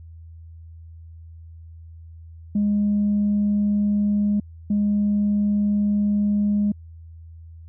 sine tone bursts at uneven times, 206 Hz, G#3, 14 cents flat, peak -16 dBFS, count 2, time 2.55-4.4 / 4.7-6.72 s, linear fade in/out 5 ms, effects tanh soft clip ceiling -14 dBFS + added 82 Hz sine -39 dBFS peak until 7.68 s

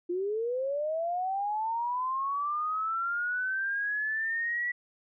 sine linear sweep, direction up, 342.5 to 1955 Hz, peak -28 dBFS, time 0.09-4.72 s, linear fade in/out 10 ms, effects none

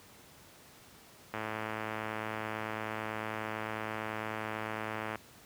click train, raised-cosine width 0.5 ms, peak -21 dBFS, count 417, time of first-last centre 1.34-5.157 s, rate 109 Hz, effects pink hiss -56 dBFS RMS until 5.45 s + high-pass 80 Hz 12 dB/octave

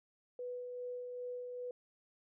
sine tone with tremolo, 493.9 Hz, B4, in tune, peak -39 dBFS, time 0.39-1.71 s, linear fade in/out 2 ms, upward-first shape sine, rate 2.5 Hz, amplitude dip 30%, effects none

